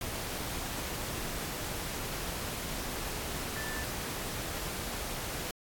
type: tone in noise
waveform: sine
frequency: 1760 Hz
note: A6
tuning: in tune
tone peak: -39 dBFS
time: 3.56-3.84 s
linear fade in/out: 2 ms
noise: pink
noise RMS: -37 dBFS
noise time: 0.01-5.51 s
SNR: -5 dB
effects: AAC 64 kbps